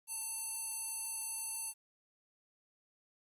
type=tone with band-pass filter; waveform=square; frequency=897 Hz; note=A5; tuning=33 cents sharp; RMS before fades=-41 dBFS; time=0.07-1.74 s; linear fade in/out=50 ms; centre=10000 Hz; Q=4.6; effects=12-bit